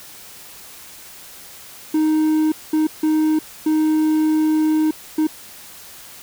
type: tone bursts at uneven times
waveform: triangle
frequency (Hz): 311.1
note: D#4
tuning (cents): 0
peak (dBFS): -12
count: 5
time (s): 1.94-2.52 / 2.73-2.87 / 3.03-3.39 / 3.66-4.91 / 5.18-5.27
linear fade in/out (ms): 5
effects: white hiss -40 dBFS RMS until 6.22 s